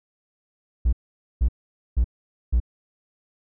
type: tone bursts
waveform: triangle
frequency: 59.2 Hz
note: A#1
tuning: 27 cents sharp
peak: -13 dBFS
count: 4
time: 0.85-2.602 s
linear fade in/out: 10 ms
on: 78 ms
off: 480 ms
effects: tanh soft clip ceiling -9 dBFS